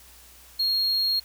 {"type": "tone", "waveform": "triangle", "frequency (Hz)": 4265, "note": "C8", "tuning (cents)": 32, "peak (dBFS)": -20, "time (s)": [0.59, 1.2], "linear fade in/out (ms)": 10, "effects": ["added 60 Hz sine -55 dBFS peak until 1.24 s", "white hiss -51 dBFS RMS until 1.24 s"]}